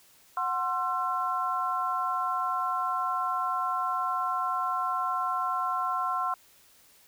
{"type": "tone cluster", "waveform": "sine", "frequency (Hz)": [736, 1055, 1350], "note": ["F#5", "C6", "E6"], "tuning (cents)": [-9, 14, 41], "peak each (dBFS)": [-33, -29, -31], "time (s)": [0.37, 6.34], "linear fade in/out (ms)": 2, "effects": ["white hiss -59 dBFS RMS until 7.07 s"]}